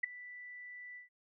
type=tone with ADSR envelope; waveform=sine; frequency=1975.5 Hz; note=B6; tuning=in tune; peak=-26 dBFS; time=0.03-1.09 s; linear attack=10 ms; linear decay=7 ms; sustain=-20 dB; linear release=130 ms; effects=none